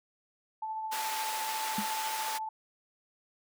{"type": "tone with tremolo", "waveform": "sine", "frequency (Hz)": 876, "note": "A5", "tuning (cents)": -8, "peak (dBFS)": -32, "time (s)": [0.62, 2.49], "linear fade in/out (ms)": 5, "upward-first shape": "triangle", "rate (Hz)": 14, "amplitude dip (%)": 35}
{"type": "high-pass noise", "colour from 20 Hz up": "pink", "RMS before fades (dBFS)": -37, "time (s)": [0.91, 2.39], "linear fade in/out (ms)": 20, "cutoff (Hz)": 890, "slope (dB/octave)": 12}
{"type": "tone with exponential decay", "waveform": "sine", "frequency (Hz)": 207.7, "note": "G#3", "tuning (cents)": 0, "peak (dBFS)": -27, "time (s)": [1.78, 1.88], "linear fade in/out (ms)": 5, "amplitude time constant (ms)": 21}
{"effects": []}